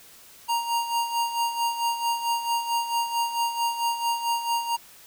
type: tone with tremolo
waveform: square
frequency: 935 Hz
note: A#5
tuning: 5 cents sharp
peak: -22 dBFS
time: 0.48-4.77 s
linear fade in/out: 20 ms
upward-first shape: sine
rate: 4.5 Hz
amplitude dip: 65%
effects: white hiss -50 dBFS RMS until 5.06 s